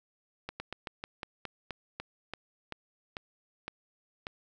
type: slowing click train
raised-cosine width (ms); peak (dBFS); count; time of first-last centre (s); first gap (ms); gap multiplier
0.3; -21; 14; 0.49-4.269; 110; 1.15
effects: none